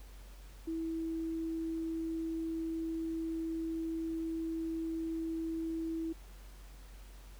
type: tone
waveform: sine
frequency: 326.1 Hz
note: E4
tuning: 19 cents flat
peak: -34 dBFS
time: 0.67-6.13 s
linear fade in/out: 10 ms
effects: added 47 Hz sine -49 dBFS peak until 7.39 s + pink hiss -60 dBFS RMS until 7.39 s